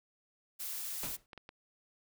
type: noise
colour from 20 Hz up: blue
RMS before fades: -40 dBFS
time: 0.59-1.17 s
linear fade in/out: 20 ms
type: noise with exponential decay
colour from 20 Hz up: pink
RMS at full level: -38 dBFS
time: 1.03-1.26 s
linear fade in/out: 1 ms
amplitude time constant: 50 ms
type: clicks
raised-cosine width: 0.3 ms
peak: -32 dBFS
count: 3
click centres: 1.332 / 1.377 / 1.491 s
effects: none